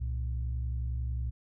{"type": "tone pair together", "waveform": "sine", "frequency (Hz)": [65.41, 116.55], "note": ["C2", "A#2"], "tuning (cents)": [0, 0], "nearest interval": "minor seventh", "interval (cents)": 1000, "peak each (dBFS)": [-30, -36], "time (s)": [0, 1.31], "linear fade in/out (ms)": 20, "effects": ["tanh soft clip ceiling -24 dBFS"]}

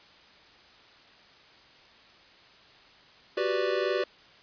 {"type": "chord", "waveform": "square", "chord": "G major seventh", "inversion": "third", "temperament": "equal", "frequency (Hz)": [370, 392, 493.9, 587.3], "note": ["F#4", "G4", "B4", "D5"], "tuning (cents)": [0, 0, 0, 0], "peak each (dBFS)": -32, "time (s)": [3.37, 4.04], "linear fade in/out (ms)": 5, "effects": ["white hiss -55 dBFS RMS until 4.42 s", "resampled to 11025 Hz"]}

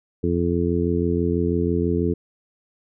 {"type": "harmonic tone", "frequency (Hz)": 86.1, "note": "F2", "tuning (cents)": -24, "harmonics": [1, 2, 3, 4, 5], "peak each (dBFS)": [-25, -25, -25, -25, -25], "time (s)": [0.23, 2.14], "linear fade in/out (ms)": 10, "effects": []}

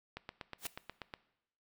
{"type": "click train", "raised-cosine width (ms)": 0.3, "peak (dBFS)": -26, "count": 9, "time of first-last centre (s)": [0.17, 1.139], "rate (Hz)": 8.26}
{"type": "noise with exponential growth", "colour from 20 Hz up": "white", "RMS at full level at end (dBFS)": -34, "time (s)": [0.58, 0.67], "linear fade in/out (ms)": 5, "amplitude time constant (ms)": 18}
{"effects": ["noise-tail reverb RT60 0.8 s tail -18 dB re dry"]}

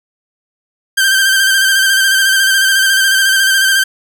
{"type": "tone with vibrato", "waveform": "sawtooth", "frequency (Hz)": 1568, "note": "G6", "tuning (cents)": 0, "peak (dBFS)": -5, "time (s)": [0.97, 3.84], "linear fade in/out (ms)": 10, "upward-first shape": "square", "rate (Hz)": 14, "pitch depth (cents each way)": 29, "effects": []}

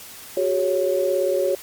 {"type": "chord", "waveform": "sine", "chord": "F# suspended second", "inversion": "none", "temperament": "equal with one note detuned", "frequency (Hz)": [370, 407.7, 554.4], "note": ["F#4", "G#4", "C#5"], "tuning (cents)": [0, -32, 0], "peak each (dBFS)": [-23, -25, -20], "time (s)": [0.37, 1.55], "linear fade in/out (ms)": 2, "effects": ["white hiss -40 dBFS RMS until 1.62 s", "MP3 96 kbps"]}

